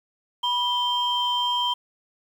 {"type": "tone pair together", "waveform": "sine", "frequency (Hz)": [980, 3149], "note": ["B5", "G7"], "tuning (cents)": [-14, 7], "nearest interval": "octave + minor sixth", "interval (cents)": 2021, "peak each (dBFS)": -23, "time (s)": [0.43, 1.74], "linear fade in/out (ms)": 10, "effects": ["tanh soft clip ceiling -15 dBFS", "8-bit"]}